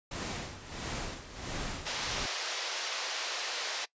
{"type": "noise with tremolo", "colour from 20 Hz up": "pink", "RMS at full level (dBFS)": -36, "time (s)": [0.11, 2.26], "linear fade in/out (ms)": 5, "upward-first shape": "sine", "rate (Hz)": 1.5, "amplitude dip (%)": 75}
{"type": "band-pass noise", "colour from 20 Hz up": "white", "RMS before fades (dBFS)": -36, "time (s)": [1.85, 3.86], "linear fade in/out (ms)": 20, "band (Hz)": [450, 5800], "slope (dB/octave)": 24}
{"effects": ["noise-tail reverb RT60 0.1 s tail -21 dB re dry", "resampled to 16000 Hz"]}